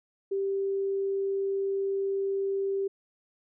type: tone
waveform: sine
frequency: 392 Hz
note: G4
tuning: in tune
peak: -26 dBFS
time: 0.31-2.88 s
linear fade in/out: 10 ms
effects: none